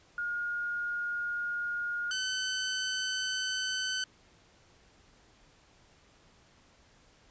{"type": "tone pair in turn", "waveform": ["sine", "15% pulse"], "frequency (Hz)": [1427, 1518.4], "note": ["F6", "F#6"], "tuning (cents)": [37, 44], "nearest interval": "minor second", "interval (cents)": 107, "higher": "second", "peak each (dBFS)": [-31, -24], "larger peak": "second", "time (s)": [[0.18, 2.11], [2.11, 4.04]], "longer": "neither", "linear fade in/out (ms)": 2, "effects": ["pink hiss -62 dBFS RMS until 7.3 s", "resampled to 16000 Hz"]}